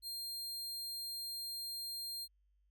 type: tone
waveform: sawtooth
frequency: 4200 Hz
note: C8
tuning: 6 cents sharp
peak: -38 dBFS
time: 0.02-2.28 s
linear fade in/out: 50 ms
effects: added 50 Hz sine -70 dBFS peak until 2.7 s